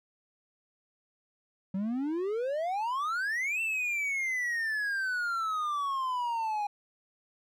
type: exponential two-way sweep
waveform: triangle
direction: up then down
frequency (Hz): 185 to 2700 to 815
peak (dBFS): -27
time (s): 1.74-6.67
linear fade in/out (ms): 5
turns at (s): 3.61
effects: none